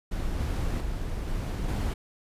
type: noise with level steps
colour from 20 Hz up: brown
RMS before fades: -30 / -28 / -32 / -30 / -27 dBFS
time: 0.11-1.94 s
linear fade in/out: 10 ms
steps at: 0.39 / 0.8 / 1.27 / 1.68 s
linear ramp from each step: 10 ms
effects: resampled to 32000 Hz